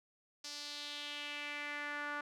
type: tone with band-pass filter sweep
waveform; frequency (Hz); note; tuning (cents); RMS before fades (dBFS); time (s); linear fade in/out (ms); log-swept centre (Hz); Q
sawtooth; 292.3; D4; -8; -43; 0.44-2.21; 5; 5200 to 1400; 2.8
effects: none